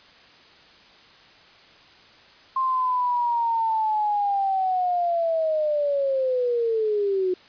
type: linear sweep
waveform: sine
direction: down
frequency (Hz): 1058 to 361.3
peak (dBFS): -20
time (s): 2.56-7.34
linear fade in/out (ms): 5
effects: white hiss -51 dBFS RMS until 7.48 s + resampled to 11025 Hz